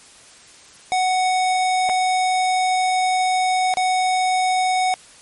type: tone with dropouts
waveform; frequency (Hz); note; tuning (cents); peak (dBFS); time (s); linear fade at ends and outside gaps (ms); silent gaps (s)
square; 742; F#5; +5; -17; 0.92-4.94; 0; 1.891-1.896 / 3.739-3.771
effects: white hiss -46 dBFS RMS until 5.21 s + MP3 48 kbps